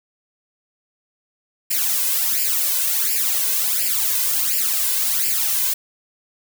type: noise with flanger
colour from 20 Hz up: blue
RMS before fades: -20 dBFS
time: 1.7-5.74 s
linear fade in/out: 10 ms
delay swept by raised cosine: 0.4 to 2 ms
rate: 1.4 Hz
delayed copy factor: +0.8
effects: none